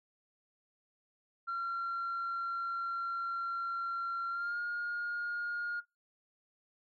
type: tone with pitch glide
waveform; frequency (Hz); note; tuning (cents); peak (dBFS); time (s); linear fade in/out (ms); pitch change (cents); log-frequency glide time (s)
sine; 1371 to 1424.3; F6 to F6; -32 to +34; -32; 1.47-5.81; 20; +66; 4.3-4.59
effects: noise-tail reverb RT60 0.2 s tail -21 dB re dry + tanh soft clip ceiling -31 dBFS